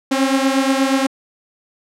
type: beating tone pair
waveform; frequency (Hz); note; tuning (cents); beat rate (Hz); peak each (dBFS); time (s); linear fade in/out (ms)
sawtooth; 266.2 / 274.6; C4 / C#4; +30 / -16; 8.4; -12 / -15; 0.11-1.07; 10
effects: low-pass 10000 Hz 12 dB/octave